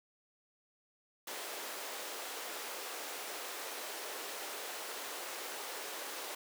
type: high-pass noise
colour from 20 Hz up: pink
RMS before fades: -43 dBFS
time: 1.27-6.35 s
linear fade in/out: 5 ms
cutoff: 390 Hz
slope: 24 dB/octave
effects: none